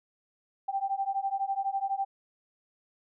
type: beating tone pair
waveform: sine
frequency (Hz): 778 / 790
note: G5 / G5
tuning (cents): -13 / +13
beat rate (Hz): 12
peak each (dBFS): -31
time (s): 0.68-2.05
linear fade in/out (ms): 10
effects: none